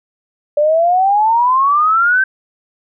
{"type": "exponential sweep", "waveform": "sine", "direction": "up", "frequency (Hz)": [581, 1571], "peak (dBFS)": -9, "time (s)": [0.57, 2.24], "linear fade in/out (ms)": 5, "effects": []}